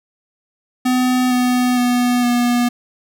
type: tone with pitch steps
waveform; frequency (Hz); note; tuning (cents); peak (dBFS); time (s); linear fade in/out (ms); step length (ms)
square; 252.5 / 249 / 245.6 / 242.2; B3 / B3 / B3 / B3; +39 / +14 / -9 / -34; -14; 0.85-2.69; 10; 460
effects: none